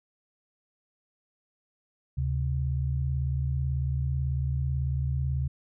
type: tone pair together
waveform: sine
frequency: 74.36 / 132.5 Hz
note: D2 / C3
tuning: +22 / +22 cents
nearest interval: minor seventh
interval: 1000 cents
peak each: -28 dBFS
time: 2.17-5.48 s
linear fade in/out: 10 ms
effects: none